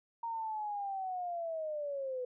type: linear sweep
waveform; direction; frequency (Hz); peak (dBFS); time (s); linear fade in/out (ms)
sine; down; 932.3 to 493.9; -35; 0.23-2.25; 5
effects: none